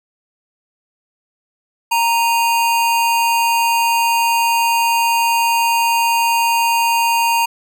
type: tone pair together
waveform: square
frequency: 930 / 2487 Hz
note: A#5 / D#7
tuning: -4 / -1 cents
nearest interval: octave + perfect fourth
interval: 1703 cents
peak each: -14 / -24 dBFS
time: 1.91-7.46 s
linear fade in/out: 10 ms
effects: none